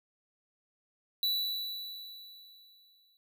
square tone with exponential decay, 3951 Hz, B7, in tune, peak -27 dBFS, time 1.23-3.17 s, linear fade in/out 1 ms, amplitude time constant 420 ms, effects none

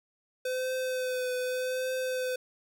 square tone with vibrato, 509 Hz, C5, 48 cents flat, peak -30 dBFS, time 0.45-2.36 s, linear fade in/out 5 ms, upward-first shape triangle, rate 0.84 Hz, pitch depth 25 cents each way, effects none

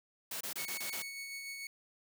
white noise bursts, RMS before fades -40 dBFS, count 6, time 0.31-1.023 s, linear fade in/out 5 ms, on 98 ms, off 25 ms
sawtooth tone with tremolo, 2217 Hz, C#7, in tune, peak -37 dBFS, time 0.58-1.67 s, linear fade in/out 2 ms, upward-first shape sine, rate 6.8 Hz, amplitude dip 30%
effects high-pass 150 Hz 12 dB/octave

